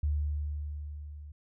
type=tone with level ramp; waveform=sine; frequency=74 Hz; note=D2; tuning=14 cents sharp; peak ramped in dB=-25 to -43 dBFS; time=0.03-1.32 s; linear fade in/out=5 ms; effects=none